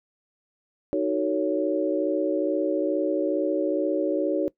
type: chord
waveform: sine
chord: D# half-diminished seventh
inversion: none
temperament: just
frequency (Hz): 311.1 / 373.4 / 448 / 560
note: D#4 / F#4 / A4 / C#5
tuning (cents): 0 / +16 / +31 / +18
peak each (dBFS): -26 / -27 / -30 / -26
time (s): 0.93-4.48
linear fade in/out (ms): 0
effects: noise-tail reverb RT60 0.1 s tail -20 dB re dry